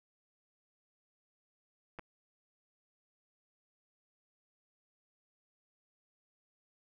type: clicks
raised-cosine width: 0.5 ms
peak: -30 dBFS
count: 2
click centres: 1.988 / 1.994 s
effects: none